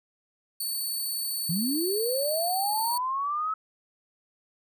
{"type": "tone", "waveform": "5% pulse", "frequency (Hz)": 4484, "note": "C#8", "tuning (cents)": 19, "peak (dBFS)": -22, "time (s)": [0.6, 2.98], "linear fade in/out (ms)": 5}
{"type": "linear sweep", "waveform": "sine", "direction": "up", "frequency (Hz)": [152.7, 1300], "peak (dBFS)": -26, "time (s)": [1.49, 3.54], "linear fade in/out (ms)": 5}
{"effects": []}